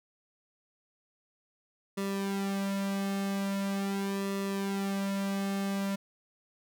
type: tone with flanger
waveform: sawtooth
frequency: 196.9 Hz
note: G3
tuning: 8 cents sharp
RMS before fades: -32 dBFS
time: 1.97-5.96 s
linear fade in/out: 10 ms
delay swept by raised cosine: 1.3 to 3 ms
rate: 0.42 Hz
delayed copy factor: -0.75
effects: none